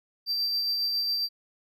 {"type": "tone with tremolo", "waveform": "triangle", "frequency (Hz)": 4691, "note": "D8", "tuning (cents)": -3, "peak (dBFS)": -23, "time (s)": [0.26, 1.29], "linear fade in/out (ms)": 50, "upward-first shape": "sine", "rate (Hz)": 7.3, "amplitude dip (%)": 25, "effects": []}